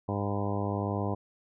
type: harmonic tone with a mistuned harmonic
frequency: 101.3 Hz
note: G#2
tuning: 43 cents flat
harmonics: 1 / 2 / 3 / 4 / 5 / 6 / 7 / 8 / 9 / 10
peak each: -32 / -35 / -37 / -38 / -39 / -40 / -40 / -41 / -42 / -42 dBFS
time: 0.08-1.15 s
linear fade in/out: 10 ms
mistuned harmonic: 9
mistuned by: +50 cents
effects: none